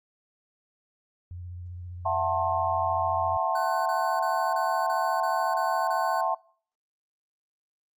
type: tone with vibrato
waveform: sine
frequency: 88.6 Hz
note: F2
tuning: 25 cents sharp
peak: -36 dBFS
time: 1.31-3.37 s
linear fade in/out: 0 ms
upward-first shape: triangle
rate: 15 Hz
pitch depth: 39 cents each way
type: chord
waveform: sine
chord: F# half-diminished seventh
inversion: third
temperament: just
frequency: 666 / 740 / 888 / 1065.6 Hz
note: E5 / F#5 / A5 / C6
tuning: +18 / 0 / +16 / +31 cents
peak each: -29 dBFS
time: 2.05-6.35 s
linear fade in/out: 10 ms
type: tone bursts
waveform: square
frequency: 1502 Hz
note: F#6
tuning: 26 cents sharp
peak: -36 dBFS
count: 8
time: 3.55-6.212 s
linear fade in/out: 5 ms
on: 310 ms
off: 26 ms
effects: noise-tail reverb RT60 0.5 s tail -23 dB re dry + Opus 48 kbps